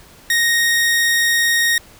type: tone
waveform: sawtooth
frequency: 1864.7 Hz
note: A#6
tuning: in tune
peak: -10 dBFS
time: 0.3-1.78 s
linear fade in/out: 2 ms
effects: pink hiss -45 dBFS RMS until 1.99 s